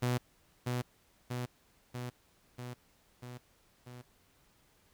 sawtooth tone with echo, 123.47 Hz, B2, in tune, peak -25 dBFS, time 0.02-0.18 s, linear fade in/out 10 ms, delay 640 ms, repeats 6, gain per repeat -3 dB, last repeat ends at 4.02 s, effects pink hiss -68 dBFS RMS until 4.93 s

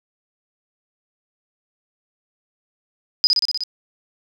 sine tone with echo, 4978 Hz, D#8, in tune, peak -10 dBFS, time 3.24-3.27 s, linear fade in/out 0 ms, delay 61 ms, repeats 6, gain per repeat -2 dB, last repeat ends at 3.636 s, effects none

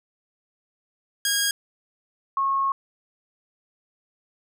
10% pulse / sine tone pair in turn, 1634 / 1090.6 Hz, G#6 / C#6, -29 / -29 cents, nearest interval perfect fifth, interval 700 cents, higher first, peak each -12 / -20 dBFS, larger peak first, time 1.25-1.51 / 2.37-2.72 s, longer second, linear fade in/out 2 ms, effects none

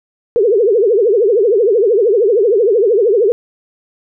sine tone with vibrato, 432.8 Hz, A4, 29 cents flat, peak -8 dBFS, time 0.36-3.32 s, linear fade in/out 0 ms, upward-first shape triangle, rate 13 Hz, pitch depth 270 cents each way, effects none

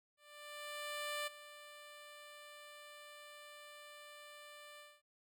10% pulse tone with ADSR envelope, 591 Hz, D5, 11 cents sharp, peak -30 dBFS, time 0.17-5.02 s, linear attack 1100 ms, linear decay 14 ms, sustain -15 dB, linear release 230 ms, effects none

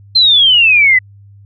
sine exponential sweep, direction down, 4186 to 1975.5 Hz, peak -5 dBFS, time 0.15-0.99 s, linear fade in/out 10 ms, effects added 100 Hz sine -37 dBFS peak until 1.45 s

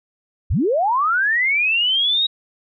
sine linear sweep, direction up, 41 to 3834 Hz, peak -15 dBFS, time 0.5-2.27 s, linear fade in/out 10 ms, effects none

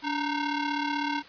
sawtooth ring-modulated tone, 612 Hz, D#5, 29 cents flat, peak -20 dBFS, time 0.02-1.23 s, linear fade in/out 50 ms, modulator 324 Hz, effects white hiss -49 dBFS RMS until 1.28 s + resampled to 11025 Hz

